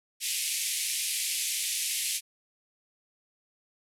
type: band-pass noise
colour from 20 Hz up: white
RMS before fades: -31 dBFS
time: 0.2-2.21 s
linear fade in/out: 50 ms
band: 2100 to 12000 Hz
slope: 48 dB/octave
effects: none